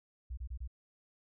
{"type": "tone bursts", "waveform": "sine", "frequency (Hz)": 61.6, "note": "B1", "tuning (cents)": -4, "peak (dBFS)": -37, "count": 4, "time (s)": [0.3, 0.677], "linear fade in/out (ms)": 10, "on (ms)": 74, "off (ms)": 27, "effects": []}